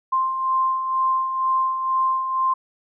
sine beating tone pair, 1047 / 1049.1 Hz, C6 / C6, +1 / +4 cents, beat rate 2.1 Hz, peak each -28 / -19 dBFS, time 0.12-2.54 s, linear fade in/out 10 ms, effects none

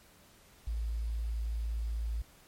sine tone with quantisation, 56 Hz, A1, 31 cents sharp, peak -31 dBFS, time 0.67-2.22 s, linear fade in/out 5 ms, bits 10, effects pink hiss -60 dBFS RMS until 2.47 s + MP3 64 kbps

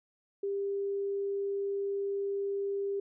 sine tone, 398 Hz, G4, 26 cents sharp, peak -30 dBFS, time 0.43-3 s, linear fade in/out 5 ms, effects none

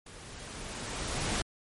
pink noise with level ramp, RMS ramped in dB -49 to -30 dBFS, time 0.06-1.42 s, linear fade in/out 5 ms, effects MP3 48 kbps

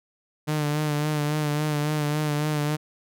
sawtooth tone with vibrato, 150 Hz, D3, 37 cents sharp, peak -19 dBFS, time 0.47-2.77 s, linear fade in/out 20 ms, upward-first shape sine, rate 3.6 Hz, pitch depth 36 cents each way, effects none

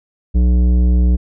triangle tone with tanh clipping, 60.9 Hz, B1, 24 cents flat, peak -11 dBFS, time 0.34-1.17 s, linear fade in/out 20 ms, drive 16 dB, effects none

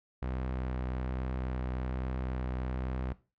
sawtooth tone with vibrato, 63.6 Hz, C2, 48 cents flat, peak -29 dBFS, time 0.22-3.13 s, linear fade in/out 5 ms, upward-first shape sine, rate 1.2 Hz, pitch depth 13 cents each way, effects noise-tail reverb RT60 0.3 s tail -17 dB re dry + low-pass 2000 Hz 12 dB/octave

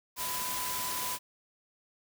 sine tone in noise, 999 Hz, B5, 20 cents sharp, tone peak -38 dBFS, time 0.16-1.19 s, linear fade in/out 50 ms, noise white, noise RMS -35 dBFS, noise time 0.16-1.19 s, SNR -6 dB, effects none

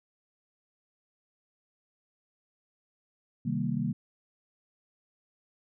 sine chord, C minor seventh, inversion none, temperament equal, 130.81 / 155.56 / 196 / 233.1 Hz, C3 / Eb3 / G3 / Bb3, 0 / 0 / 0 / 0 cents, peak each -34 / -33 / -33 / -32 dBFS, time 3.45-3.93 s, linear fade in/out 10 ms, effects none

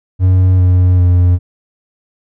triangle tone with pitch steps, 92.5 / 90.75 / 89.04 Hz, F#2 / F#2 / F2, 0 / -33 / +34 cents, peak -4 dBFS, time 0.19-1.39 s, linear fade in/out 50 ms, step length 400 ms, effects none

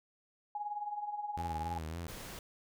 sine tone with tremolo, 830.6 Hz, G#5, in tune, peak -33 dBFS, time 0.55-1.78 s, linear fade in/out 2 ms, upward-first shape triangle, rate 19 Hz, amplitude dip 75%
sawtooth tone with vibrato, 82 Hz, E2, 9 cents flat, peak -35 dBFS, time 1.37-2.07 s, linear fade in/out 0 ms, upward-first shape sine, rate 3.6 Hz, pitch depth 80 cents each way
pink noise, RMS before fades -46 dBFS, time 2.08-2.39 s, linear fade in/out 2 ms
effects none

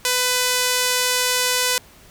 sawtooth tone with band-pass filter, 499.6 Hz, B4, 20 cents sharp, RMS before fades -20 dBFS, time 0.05-1.78 s, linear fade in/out 0 ms, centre 7500 Hz, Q 0.51, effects pink hiss -48 dBFS RMS until 2.1 s

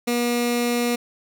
15% pulse tone with notch filter, 240 Hz, B3, 49 cents flat, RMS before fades -22 dBFS, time 0.07-0.96 s, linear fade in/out 10 ms, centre 880 Hz, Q 1.4, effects none

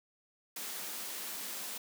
white high-pass noise, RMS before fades -41 dBFS, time 0.56-1.78 s, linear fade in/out 5 ms, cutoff 170 Hz, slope 96 dB/octave, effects none

